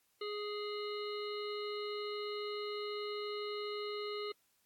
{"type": "harmonic tone", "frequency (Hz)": 416.3, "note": "G#4", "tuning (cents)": 4, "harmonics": [1, 3, 5, 7, 9, 10], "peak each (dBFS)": [-39, -46, -50, -50, -52, -49], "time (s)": [0.21, 4.32], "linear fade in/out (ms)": 5, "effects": ["white hiss -75 dBFS RMS until 4.65 s", "AAC 64 kbps"]}